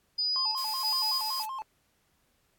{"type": "tone with tremolo", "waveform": "sine", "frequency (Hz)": 4952, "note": "D#8", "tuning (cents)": -9, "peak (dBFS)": -26, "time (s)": [0.18, 1.43], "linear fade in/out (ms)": 10, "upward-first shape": "square", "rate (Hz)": 1.5, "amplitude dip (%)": 45}
{"type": "tone with vibrato", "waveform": "triangle", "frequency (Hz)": 961, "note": "B5", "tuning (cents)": -48, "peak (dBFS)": -32, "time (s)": [0.36, 1.62], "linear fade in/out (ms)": 0, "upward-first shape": "square", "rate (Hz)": 5.3, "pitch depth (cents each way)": 170}
{"type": "noise", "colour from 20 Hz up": "blue", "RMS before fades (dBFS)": -40, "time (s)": [0.57, 1.46], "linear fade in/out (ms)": 10}
{"effects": ["pink hiss -71 dBFS RMS until 2.58 s", "AAC 64 kbps"]}